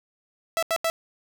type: tone bursts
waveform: sawtooth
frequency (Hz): 659.3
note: E5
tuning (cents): 0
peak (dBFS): -18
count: 3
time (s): 0.57-0.9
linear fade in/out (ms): 0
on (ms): 56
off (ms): 81
effects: none